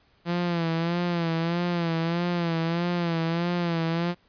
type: tone with vibrato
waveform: sawtooth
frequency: 169.7 Hz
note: F3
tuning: 49 cents flat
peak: -20 dBFS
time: 0.25-4.15 s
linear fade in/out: 50 ms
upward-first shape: sine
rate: 1.6 Hz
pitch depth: 62 cents each way
effects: pink hiss -63 dBFS RMS until 4.28 s + resampled to 11025 Hz